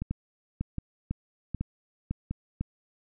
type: two click trains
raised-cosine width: 5 ms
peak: -17 / -19 dBFS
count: 6 / 4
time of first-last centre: 0.11-2.61 / 0.02-2.31 s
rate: 2 / 1.31 Hz
effects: none